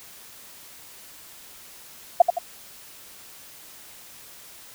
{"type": "tone with echo", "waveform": "sine", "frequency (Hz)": 698.5, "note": "F5", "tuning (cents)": 0, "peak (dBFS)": -7, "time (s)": [2.2, 2.22], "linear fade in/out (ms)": 5, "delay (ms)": 83, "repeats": 2, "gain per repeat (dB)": -7, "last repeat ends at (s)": 2.386, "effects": ["white hiss -46 dBFS RMS until 4.74 s"]}